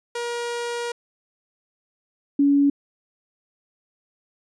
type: tone pair in turn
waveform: sawtooth / sine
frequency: 475.7 / 282.8 Hz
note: A#4 / C#4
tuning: +35 / +35 cents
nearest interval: major sixth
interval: 900 cents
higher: first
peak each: -22 / -14 dBFS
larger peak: second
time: 0.15-0.92 / 2.39-2.7 s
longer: first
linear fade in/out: 5 ms
effects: resampled to 22050 Hz